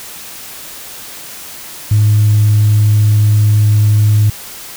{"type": "tone", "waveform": "sine", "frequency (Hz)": 105.7, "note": "G#2", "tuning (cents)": 31, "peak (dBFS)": -5, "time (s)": [1.91, 4.3], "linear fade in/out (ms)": 5, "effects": ["tanh soft clip ceiling -3 dBFS", "white hiss -30 dBFS RMS until 4.76 s"]}